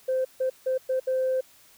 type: tone bursts at uneven times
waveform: sine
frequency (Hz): 519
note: C5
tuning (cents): -14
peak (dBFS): -21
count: 5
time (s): 0.08-0.25 / 0.4-0.5 / 0.66-0.78 / 0.89-1 / 1.07-1.41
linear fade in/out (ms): 10
effects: tanh soft clip ceiling -19 dBFS + white hiss -56 dBFS RMS until 1.77 s